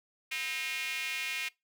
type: tone with high-pass filter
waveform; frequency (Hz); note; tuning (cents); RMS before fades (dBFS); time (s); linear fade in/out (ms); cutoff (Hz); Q
square; 143.7; D3; -37; -35; 0.31-1.49; 10; 2400; 4.8
effects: noise-tail reverb RT60 0.2 s tail -22 dB re dry